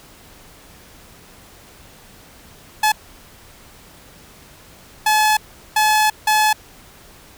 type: tone bursts at uneven times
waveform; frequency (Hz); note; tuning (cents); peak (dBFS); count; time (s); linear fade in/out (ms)
sawtooth; 857; A5; -46; -9; 4; 2.83-2.92 / 5.06-5.37 / 5.76-6.1 / 6.27-6.53; 5
effects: pink hiss -45 dBFS RMS until 7.37 s